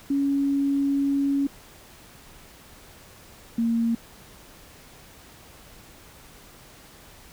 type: tone pair in turn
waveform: sine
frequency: 278.9 / 230.5 Hz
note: C#4 / A#3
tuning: +11 / -19 cents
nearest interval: minor third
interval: 330 cents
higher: first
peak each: -20 dBFS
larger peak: neither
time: 0.1-1.47 / 3.58-3.95 s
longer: first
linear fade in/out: 5 ms
effects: pink hiss -49 dBFS RMS until 7.32 s